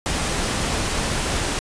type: noise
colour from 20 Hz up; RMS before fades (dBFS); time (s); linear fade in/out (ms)
pink; -23; 0.06-1.59; 0
effects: resampled to 22050 Hz